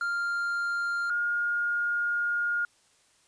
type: tone pair in turn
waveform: triangle / sine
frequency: 1396.9 / 1422.1 Hz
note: F6 / F6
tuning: 0 / +31 cents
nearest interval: unison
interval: 31 cents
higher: second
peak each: -25 dBFS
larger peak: neither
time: 0.01-1.1 / 1.1-2.65 s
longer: second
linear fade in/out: 2 ms
effects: white hiss -64 dBFS RMS until 3.27 s + resampled to 22050 Hz